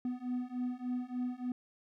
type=beating tone pair; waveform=triangle; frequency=246.9 / 250.3 Hz; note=B3 / B3; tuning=0 / +23 cents; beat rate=3.4 Hz; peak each=-36 / -35 dBFS; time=0.05-1.52 s; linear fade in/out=2 ms; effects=none